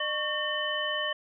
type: harmonic tone with a mistuned harmonic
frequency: 605 Hz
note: D#5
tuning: 49 cents flat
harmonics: 1 / 2 / 3 / 5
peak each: -34 / -36 / -32 / -32 dBFS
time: 0-1.13 s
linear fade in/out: 5 ms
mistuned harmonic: 2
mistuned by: -150 cents
effects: none